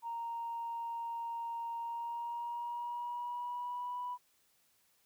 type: tone with pitch glide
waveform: sine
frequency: 930 to 984.7 Hz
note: A#5 to B5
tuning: -4 to -5 cents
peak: -36 dBFS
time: 0.02-4.18 s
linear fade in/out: 50 ms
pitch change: +99 cents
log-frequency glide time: 1.78-4 s
effects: tanh soft clip ceiling -32 dBFS + white hiss -72 dBFS RMS until 5.05 s